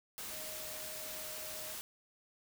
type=tone in noise; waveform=sine; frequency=622.3 Hz; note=D#5; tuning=in tune; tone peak=-51 dBFS; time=0.31-1.74 s; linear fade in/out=0 ms; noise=white; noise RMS=-44 dBFS; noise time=0.18-1.81 s; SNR=-10 dB; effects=none